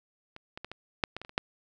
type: clicks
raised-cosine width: 0.3 ms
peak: -28 / -24 / -22 / -24 / -9 / -20 / -25 / -30 / -30 / -10 dBFS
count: 10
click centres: 0.364 / 0.575 / 0.646 / 0.716 / 1.038 / 1.166 / 1.216 / 1.249 / 1.294 / 1.379 s
effects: none